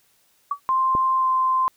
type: tone with exponential decay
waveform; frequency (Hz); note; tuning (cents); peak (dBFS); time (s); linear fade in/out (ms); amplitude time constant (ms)
sine; 1141; C#6; +50; -17; 0.51-0.6; 5; 18
type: tone with pitch glide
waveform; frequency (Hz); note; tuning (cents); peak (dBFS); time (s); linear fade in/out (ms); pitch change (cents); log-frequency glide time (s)
sine; 1048 to 1040.2; C6 to C6; +2 to -10; -17; 0.69-1.68; 0; -12; 1.17-1.27
type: click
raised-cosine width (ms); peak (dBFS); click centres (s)
2; -15; 0.951
effects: white hiss -62 dBFS RMS until 1.76 s